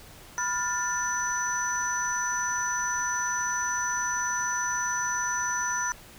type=tone cluster; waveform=sine; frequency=986 / 1413 / 1772 / 5980 Hz; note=B5 / F6 / A6 / F#8; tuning=-3 / +20 / +12 / +17 cents; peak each=-31 / -32 / -34 / -30 dBFS; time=0.38-5.92 s; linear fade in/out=0 ms; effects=pink hiss -49 dBFS RMS until 6.18 s